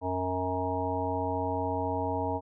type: harmonic tone with a mistuned harmonic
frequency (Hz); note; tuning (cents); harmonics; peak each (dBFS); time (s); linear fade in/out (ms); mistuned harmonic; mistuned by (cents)
92; F#2; -9; 1 / 3 / 5 / 7 / 9 / 10; -35 / -35 / -35 / -35 / -35 / -35; 0.01-2.41; 50; 10; +41
effects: none